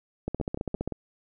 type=two click trains; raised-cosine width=2 ms; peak=-16 / -19 dBFS; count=10 / 4; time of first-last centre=0.28-0.876 / 0.4-0.923 s; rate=15.1 / 5.74 Hz; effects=none